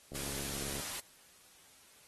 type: click train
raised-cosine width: 2 ms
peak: -33 dBFS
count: 48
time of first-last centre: 0.12-0.797 s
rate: 69.4 Hz
type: noise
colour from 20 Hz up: white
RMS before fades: -40 dBFS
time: 0.15-1 s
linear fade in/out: 5 ms
effects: white hiss -61 dBFS RMS until 2.07 s + AAC 32 kbps